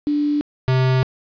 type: tone pair in turn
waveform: sine / square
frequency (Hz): 293.7 / 129.77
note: D4 / C3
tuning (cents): 0 / -14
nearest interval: octave + major second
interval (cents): 1414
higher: first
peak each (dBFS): -16 / -15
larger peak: second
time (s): 0.07-0.41 / 0.68-1.03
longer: second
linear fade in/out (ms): 0
effects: resampled to 11025 Hz + 7-bit